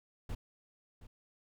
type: noise with echo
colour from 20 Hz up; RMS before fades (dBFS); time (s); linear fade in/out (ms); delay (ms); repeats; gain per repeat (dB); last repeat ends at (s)
brown; -38; 0.29-0.35; 5; 720; 1; -14; 1.07
effects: none